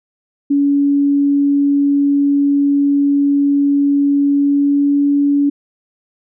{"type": "tone with pitch glide", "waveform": "sine", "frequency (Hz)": [283.1, 284.9], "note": ["C#4", "C#4"], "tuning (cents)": [37, 48], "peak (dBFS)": -10, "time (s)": [0.5, 5.5], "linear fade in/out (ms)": 10, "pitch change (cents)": 11, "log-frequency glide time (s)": [4.33, 5.04], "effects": []}